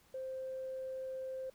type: tone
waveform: sine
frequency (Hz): 523.3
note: C5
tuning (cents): 0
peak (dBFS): -38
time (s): 0.14-1.5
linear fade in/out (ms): 5
effects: tanh soft clip ceiling -34 dBFS + pink hiss -67 dBFS RMS until 1.54 s